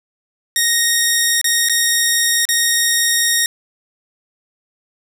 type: tone with dropouts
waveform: 10% pulse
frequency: 1864.7 Hz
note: A#6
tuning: in tune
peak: -4 dBFS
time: 0.56-3.46 s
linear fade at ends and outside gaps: 1 ms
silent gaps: 1.414-1.443 / 1.687-1.696 / 2.453-2.489 s
effects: none